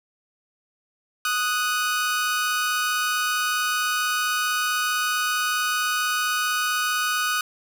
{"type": "tone pair together", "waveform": "sawtooth", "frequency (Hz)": [1244.5, 1480], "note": ["D#6", "F#6"], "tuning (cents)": [0, 0], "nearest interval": "minor third", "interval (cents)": 300, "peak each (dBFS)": -21, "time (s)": [1.25, 7.41], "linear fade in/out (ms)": 2, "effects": []}